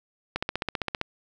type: click train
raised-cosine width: 0.3 ms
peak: -11 dBFS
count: 11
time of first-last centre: 0.36-1.014 s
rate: 15.3 Hz
effects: none